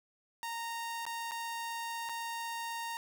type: tone with dropouts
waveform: sawtooth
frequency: 926 Hz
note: A#5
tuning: 12 cents flat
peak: -33 dBFS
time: 0.43-2.97 s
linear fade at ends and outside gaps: 0 ms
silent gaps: 1.053-1.065 / 1.311-1.318 / 2.09-2.094 s
effects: none